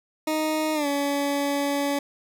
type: tone with pitch glide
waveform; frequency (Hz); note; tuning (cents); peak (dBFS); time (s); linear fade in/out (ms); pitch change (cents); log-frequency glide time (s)
20% pulse; 311.1 to 283.6; D#4 to C#4; 0 to +40; -18; 0.27-1.99; 5; -160; 0.74-0.87
effects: none